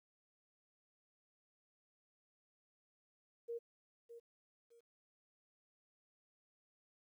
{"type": "tone with echo", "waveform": "sine", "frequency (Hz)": 467.8, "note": "A#4", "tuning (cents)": 6, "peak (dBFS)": -40, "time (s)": [3.48, 3.59], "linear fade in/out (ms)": 20, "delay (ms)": 610, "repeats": 2, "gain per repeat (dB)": -11, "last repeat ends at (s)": 4.81, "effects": ["13-bit"]}